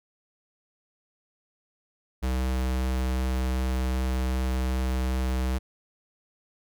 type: tone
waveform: square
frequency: 64.1 Hz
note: C2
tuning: 35 cents flat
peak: -25 dBFS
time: 2.22-5.59 s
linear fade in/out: 20 ms
effects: none